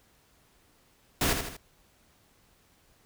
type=noise with echo; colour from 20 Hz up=pink; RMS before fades=-26 dBFS; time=1.21-1.33 s; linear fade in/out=2 ms; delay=79 ms; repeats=3; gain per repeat=-6 dB; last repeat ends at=1.567 s; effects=pink hiss -64 dBFS RMS until 3.05 s